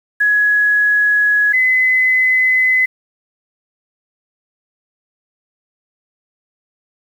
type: tone pair in turn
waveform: sine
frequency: 1679 / 2027 Hz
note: G#6 / B6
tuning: +18 / +45 cents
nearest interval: minor third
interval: 327 cents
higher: second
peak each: -10 dBFS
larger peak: neither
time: 0.2-1.53 / 1.53-2.86 s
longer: neither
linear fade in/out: 10 ms
effects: 7-bit